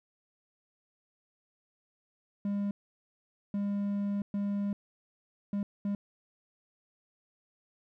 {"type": "tone bursts at uneven times", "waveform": "triangle", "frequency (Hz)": 201.9, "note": "G#3", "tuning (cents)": -49, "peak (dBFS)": -27, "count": 5, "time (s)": [[2.45, 2.71], [3.54, 4.22], [4.34, 4.73], [5.53, 5.63], [5.85, 5.95]], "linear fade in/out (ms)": 2, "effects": []}